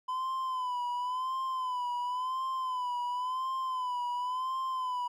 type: tone with vibrato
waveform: triangle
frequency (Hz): 1011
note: B5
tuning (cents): +40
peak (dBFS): -29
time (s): 0.08-5.08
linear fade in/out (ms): 10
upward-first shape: sine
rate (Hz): 0.94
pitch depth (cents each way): 67
effects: none